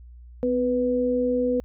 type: tone pair together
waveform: sine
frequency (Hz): 253 / 493.9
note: B3 / B4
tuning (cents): +42 / 0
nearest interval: octave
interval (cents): 1158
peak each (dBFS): -24 / -22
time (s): 0.43-1.6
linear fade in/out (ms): 0
effects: added 60 Hz sine -42 dBFS peak until 1.64 s